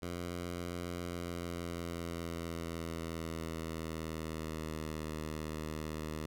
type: tone with pitch glide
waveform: 10% pulse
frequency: 87.3 to 77.78 Hz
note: F2 to D#2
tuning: 0 to 0 cents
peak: -30 dBFS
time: 0.02-6.26 s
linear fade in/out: 5 ms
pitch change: -200 cents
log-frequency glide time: 1.01-5.05 s
effects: none